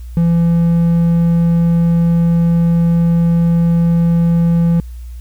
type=tone; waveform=triangle; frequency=168.9 Hz; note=E3; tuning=42 cents sharp; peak=-7 dBFS; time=0.17-4.8 s; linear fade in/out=0 ms; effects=added 60 Hz sine -26 dBFS peak until 5.2 s + white hiss -51 dBFS RMS until 5.2 s